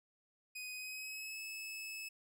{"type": "tone with pitch glide", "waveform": "sawtooth", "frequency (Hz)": [2500, 2600], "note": ["D#7", "E7"], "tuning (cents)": [8, -24], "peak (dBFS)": -40, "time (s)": [0.55, 2.09], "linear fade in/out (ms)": 10, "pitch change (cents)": 68, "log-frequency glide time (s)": [0.74, 1.4], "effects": []}